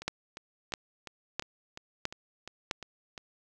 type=two click trains; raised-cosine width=0.2 ms; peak=-24 / -13 dBFS; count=10 / 5; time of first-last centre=0.02-3.178 / 0.08-2.712 s; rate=2.85 / 1.52 Hz; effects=none